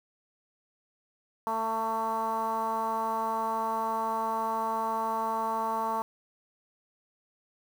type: tone with low-pass filter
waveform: 10% pulse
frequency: 223.5 Hz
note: A3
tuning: 27 cents sharp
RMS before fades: -30 dBFS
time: 1.47-6.02 s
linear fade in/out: 0 ms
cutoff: 1000 Hz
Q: 9.1
effects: 8-bit